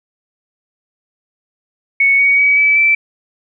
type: tone with pitch steps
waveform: sine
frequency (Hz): 2217 / 2244 / 2271 / 2299 / 2327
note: C#7 / C#7 / C#7 / D7 / D7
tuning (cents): 0 / +21 / +41 / -37 / -17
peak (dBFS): -8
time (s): 2-2.95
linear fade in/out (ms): 5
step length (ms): 190
effects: none